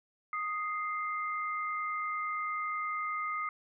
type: tone pair together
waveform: sine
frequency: 1244.5 / 2093 Hz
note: D#6 / C7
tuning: 0 / 0 cents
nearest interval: major sixth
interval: 900 cents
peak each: -33 / -38 dBFS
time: 0.33-3.49 s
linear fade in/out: 2 ms
effects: none